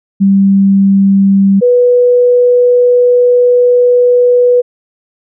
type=tone pair in turn; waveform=sine; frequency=196 / 491 Hz; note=G3 / B4; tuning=0 / -10 cents; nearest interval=octave + major third; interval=1590 cents; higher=second; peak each=-4 dBFS; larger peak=neither; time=0.2-1.61 / 1.61-4.62 s; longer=second; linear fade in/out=20 ms; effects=none